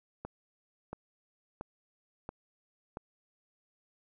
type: click train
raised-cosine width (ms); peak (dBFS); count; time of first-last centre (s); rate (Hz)
1; -25; 5; 0.25-2.971; 1.47
effects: none